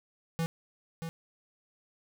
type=tone with echo; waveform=square; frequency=164.81 Hz; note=E3; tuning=in tune; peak=-29 dBFS; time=0.39-0.46 s; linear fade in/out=0 ms; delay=630 ms; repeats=1; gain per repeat=-7 dB; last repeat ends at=1.09 s; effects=none